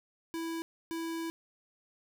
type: tone bursts at uneven times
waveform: square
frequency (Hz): 329.6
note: E4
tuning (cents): 0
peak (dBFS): -35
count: 2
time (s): 0.34-0.62 / 0.91-1.3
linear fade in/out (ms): 0
effects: none